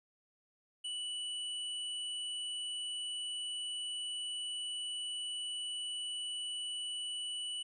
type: tone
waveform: square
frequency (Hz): 2960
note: F#7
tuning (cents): 0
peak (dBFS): -38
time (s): 0.84-7.63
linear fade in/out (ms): 10
effects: resampled to 24000 Hz